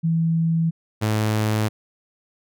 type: tone pair in turn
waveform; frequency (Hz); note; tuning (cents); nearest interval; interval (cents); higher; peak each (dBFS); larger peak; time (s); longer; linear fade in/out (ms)
sine / sawtooth; 164.2 / 107.96; E3 / A2; -6 / -32; perfect fifth; 726; first; -17 / -15; second; 0.03-0.71 / 1.01-1.69; neither; 20
effects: none